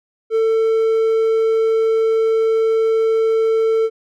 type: tone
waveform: triangle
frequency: 446.6 Hz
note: A4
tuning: 26 cents sharp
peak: -11 dBFS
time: 0.3-3.9 s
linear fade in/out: 50 ms
effects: none